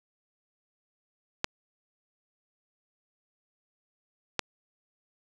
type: clicks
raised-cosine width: 0.2 ms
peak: -8 dBFS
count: 2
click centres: 1.444 / 4.393 s
effects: none